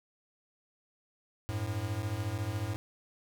square beating tone pair, 95.2 / 109.2 Hz, F#2 / A2, +50 / -13 cents, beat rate 14 Hz, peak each -37 / -35 dBFS, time 1.49-2.76 s, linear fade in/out 0 ms, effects none

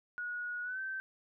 sine tone with pitch glide, 1454 to 1549.4 Hz, F#6 to G6, -31 to -21 cents, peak -36 dBFS, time 0.18-1 s, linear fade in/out 0 ms, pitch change +110 cents, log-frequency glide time 0.63-0.8 s, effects none

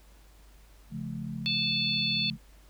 sine chord, Db augmented, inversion none, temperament just, 138.59 / 173.24 / 216.5 Hz, Db3 / F3 / A3, 0 / -14 / -28 cents, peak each -38 / -38 / -37 dBFS, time 0.9-2.38 s, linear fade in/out 50 ms
harmonic tone, 877 Hz, A5, 6 cents flat, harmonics 3 / 4 / 5, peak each -32 / -30 / -30 dBFS, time 1.46-2.3 s, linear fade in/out 0 ms
effects added 50 Hz sine -53 dBFS peak until 2.69 s + pink hiss -61 dBFS RMS until 2.69 s

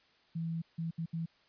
sine tone bursts at uneven times, 164.81 Hz, E3, in tune, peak -33 dBFS, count 4, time 0.35-0.62 / 0.78-0.91 / 0.98-1.06 / 1.13-1.26 s, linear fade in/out 10 ms, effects white hiss -67 dBFS RMS until 1.48 s + resampled to 11025 Hz

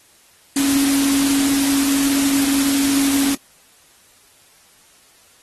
sine tone in noise, 277.2 Hz, C#4, in tune, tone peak -16 dBFS, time 0.56-3.35 s, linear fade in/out 5 ms, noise white, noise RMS -22 dBFS, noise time 0.56-3.35 s, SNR +3 dB, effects white hiss -52 dBFS RMS until 5.42 s + AAC 32 kbps

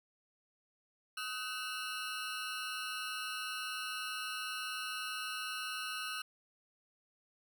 20% pulse ring-modulated tone, 1387 Hz, F6, 12 cents flat, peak -30 dBFS, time 1.17-6.22 s, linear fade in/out 5 ms, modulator 120 Hz, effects 11-bit

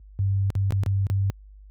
sine tone with dropouts, 98 Hz, G2, in tune, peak -19 dBFS, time 0.19-1.3 s, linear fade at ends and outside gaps 0 ms, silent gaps 0.503-0.553 / 0.707-0.723 / 0.835-0.862 / 1.068-1.1 s, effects added 50 Hz sine -39 dBFS peak until 1.7 s + high-pass 60 Hz 12 dB/octave

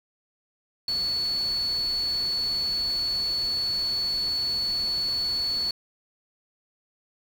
sine tone in noise, 4424 Hz, C#8, 4 cents flat, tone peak -24 dBFS, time 0.88-5.71 s, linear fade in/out 2 ms, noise pink, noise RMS -42 dBFS, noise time 0.88-5.71 s, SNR +15 dB, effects none

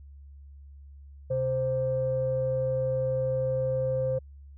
sine tone pair together, 129.9 / 522.8 Hz, C3 / C5, -12 / -1 cents, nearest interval 2 octaves, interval 2411 cents, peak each -30 / -25 dBFS, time 1.3-4.19 s, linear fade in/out 10 ms, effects tanh soft clip ceiling -18 dBFS + added 70 Hz sine -45 dBFS peak until 4.57 s

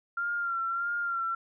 sine tone with vibrato, 1382 Hz, F6, 19 cents flat, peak -28 dBFS, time 0.17-1.35 s, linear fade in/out 5 ms, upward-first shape sine, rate 1.6 Hz, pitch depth 39 cents each way, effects none

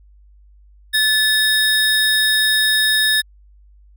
square tone pair together, 1735 / 3721 Hz, A6 / A#7, -25 / -4 cents, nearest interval octave + minor second, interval 1321 cents, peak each -17 dBFS, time 0.93-3.22 s, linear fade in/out 20 ms, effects added 50 Hz sine -45 dBFS peak until 3.96 s

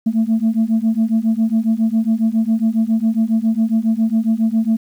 sine beating tone pair, 220 / 227.3 Hz, A3 / A#3, 0 / -43 cents, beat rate 7.3 Hz, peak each -15 dBFS, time 0.06-4.77 s, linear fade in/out 10 ms, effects tanh soft clip ceiling -9 dBFS + 8-bit

